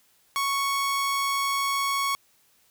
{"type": "tone", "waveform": "sawtooth", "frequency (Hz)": 1108.7, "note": "C#6", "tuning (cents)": 0, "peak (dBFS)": -20, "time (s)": [0.36, 2.15], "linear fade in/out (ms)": 0, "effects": ["white hiss -63 dBFS RMS until 2.7 s"]}